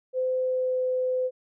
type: tone with pitch glide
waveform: sine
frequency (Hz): 513 to 509.5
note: C5 to C5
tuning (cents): -34 to -46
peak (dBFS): -23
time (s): 0.13-1.31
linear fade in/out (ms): 50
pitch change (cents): -12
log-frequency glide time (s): 0.38-0.82
effects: none